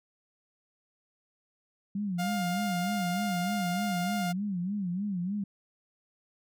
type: tone with vibrato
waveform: sine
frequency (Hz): 190.4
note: F#3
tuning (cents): +50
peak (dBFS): -29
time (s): 1.95-5.44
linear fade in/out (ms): 5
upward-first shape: sine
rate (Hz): 3.3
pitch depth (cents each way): 160
type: tone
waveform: sawtooth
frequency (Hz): 706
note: F5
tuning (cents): +19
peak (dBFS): -28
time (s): 2.18-4.33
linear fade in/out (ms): 20
effects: none